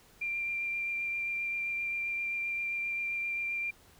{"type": "tone with vibrato", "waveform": "sine", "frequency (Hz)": 2376, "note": "D7", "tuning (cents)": 20, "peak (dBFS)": -31, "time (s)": [0.21, 3.71], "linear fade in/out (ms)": 10, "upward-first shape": "triangle", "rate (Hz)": 7.6, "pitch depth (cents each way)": 14, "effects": ["pink hiss -60 dBFS RMS until 3.99 s"]}